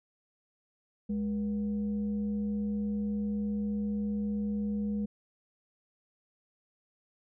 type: tone with frequency modulation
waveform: sine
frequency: 207.7 Hz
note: G#3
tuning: in tune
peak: -29 dBFS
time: 1.09-5.06 s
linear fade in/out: 10 ms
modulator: 272 Hz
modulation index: 0.34
effects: none